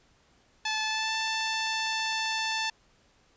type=tone with pitch glide; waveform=10% pulse; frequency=869 to 884.7 Hz; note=A5 to A5; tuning=-22 to +9 cents; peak=-19 dBFS; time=0.65-2.7 s; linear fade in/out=5 ms; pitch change=+31 cents; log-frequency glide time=0.84-1.14 s; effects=pink hiss -64 dBFS RMS until 3.36 s + resampled to 16000 Hz